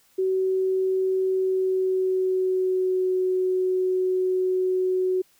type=tone with pitch glide; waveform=sine; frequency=377.3 to 370.6 Hz; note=F#4 to F#4; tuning=+34 to +3 cents; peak=-20 dBFS; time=0.18-5.22 s; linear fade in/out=10 ms; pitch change=-31 cents; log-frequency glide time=1.27-3.12 s; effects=white hiss -61 dBFS RMS until 5.39 s

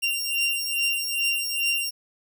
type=beating tone pair; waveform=sawtooth; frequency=2773 / 2775.4 Hz; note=F7 / F7; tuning=-13 / -11 cents; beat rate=2.4 Hz; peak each=-23 dBFS; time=0.02-1.91 s; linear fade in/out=20 ms; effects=none

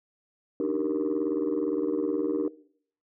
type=chord; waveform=sine; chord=Eb major seventh; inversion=third; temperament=just; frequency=291.7 / 311.1 / 388.9 / 466.7 Hz; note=D4 / Eb4 / G4 / Bb4; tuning=-12 / 0 / -14 / +2 cents; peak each=-29 dBFS; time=0.6-2.48 s; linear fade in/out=2 ms; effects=noise-tail reverb RT60 0.6 s tail -20 dB re dry + tanh soft clip ceiling -19 dBFS

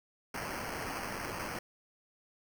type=noise with sample-and-hold; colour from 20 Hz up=white; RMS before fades=-39 dBFS; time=0.34-1.59 s; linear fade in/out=5 ms; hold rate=3675 Hz; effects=none

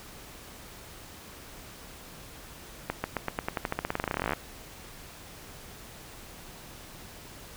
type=accelerating click train; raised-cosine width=0.5 ms; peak=-13 dBFS; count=28; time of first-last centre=2.9-4.334 s; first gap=140 ms; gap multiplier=0.91; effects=pink hiss -47 dBFS RMS until 7.56 s

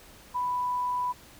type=tone; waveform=sine; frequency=990 Hz; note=B5; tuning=4 cents sharp; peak=-26 dBFS; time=0.34-1.13 s; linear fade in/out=20 ms; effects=pink hiss -52 dBFS RMS until 1.39 s

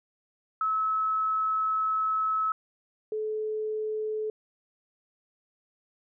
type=tone pair in turn; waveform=sine; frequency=1295 / 431.4 Hz; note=E6 / A4; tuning=-31 / -34 cents; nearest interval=octave + perfect fifth; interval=1903 cents; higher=first; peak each=-24 / -28 dBFS; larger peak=first; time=0.61-2.52 / 3.12-4.3 s; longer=first; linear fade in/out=2 ms; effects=none

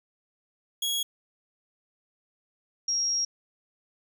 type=tone pair in turn; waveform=sawtooth / sine; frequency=3322 / 5606 Hz; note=G#7 / F8; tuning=0 / +6 cents; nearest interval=major sixth; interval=906 cents; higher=second; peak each=-23 / -24 dBFS; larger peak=first; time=0.82-1.03 / 2.88-3.25 s; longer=second; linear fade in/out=5 ms; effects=none

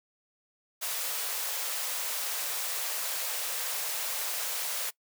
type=high-pass noise; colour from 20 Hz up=white; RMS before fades=-33 dBFS; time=0.81-4.91 s; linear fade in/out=20 ms; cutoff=440 Hz; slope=96 dB/octave; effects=noise-tail reverb RT60 0.1 s tail -22 dB re dry

